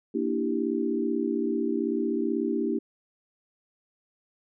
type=chord; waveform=sine; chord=E half-diminished seventh; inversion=second; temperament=equal; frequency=233.1 / 293.7 / 329.6 / 392 Hz; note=Bb3 / D4 / E4 / G4; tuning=0 / 0 / 0 / 0 cents; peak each=-30 dBFS; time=0.14-2.79 s; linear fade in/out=10 ms; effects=none